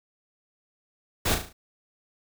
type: noise with echo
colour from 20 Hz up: pink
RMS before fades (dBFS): -24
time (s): 1.25-1.35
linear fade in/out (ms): 10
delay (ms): 36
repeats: 5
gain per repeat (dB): -6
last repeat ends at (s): 1.53
effects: none